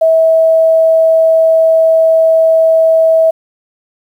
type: tone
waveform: sine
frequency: 648 Hz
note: E5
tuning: 30 cents flat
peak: -5 dBFS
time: 0.01-3.31 s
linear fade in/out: 10 ms
effects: 7-bit